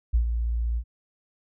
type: tone with ADSR envelope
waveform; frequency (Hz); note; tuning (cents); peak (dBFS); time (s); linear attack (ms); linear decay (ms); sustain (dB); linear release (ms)
sine; 57.8; A#1; -14; -16; 0.13-0.84; 17; 96; -7; 68
effects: none